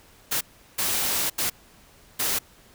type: noise bursts at uneven times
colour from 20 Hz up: white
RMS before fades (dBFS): -25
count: 4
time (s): 0.31-0.41 / 0.78-1.3 / 1.38-1.5 / 2.19-2.39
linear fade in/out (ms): 10
effects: pink hiss -54 dBFS RMS until 2.74 s